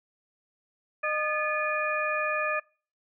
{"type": "harmonic tone with a mistuned harmonic", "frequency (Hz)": 611, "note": "D#5", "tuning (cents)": -32, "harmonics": [1, 2, 3, 4], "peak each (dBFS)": [-31, -31, -31, -31], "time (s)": [1.03, 2.6], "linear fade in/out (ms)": 10, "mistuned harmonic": 3, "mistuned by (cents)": -100, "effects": ["noise-tail reverb RT60 0.4 s tail -24 dB re dry"]}